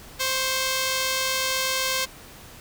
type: tone pair together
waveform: 5% pulse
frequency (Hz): 523.3 / 1094.5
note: C5 / C#6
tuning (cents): 0 / -22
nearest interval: octave + minor second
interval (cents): 1278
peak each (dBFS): -12 / -18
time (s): 0.19-2.06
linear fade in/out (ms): 20
effects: pink hiss -45 dBFS RMS until 2.6 s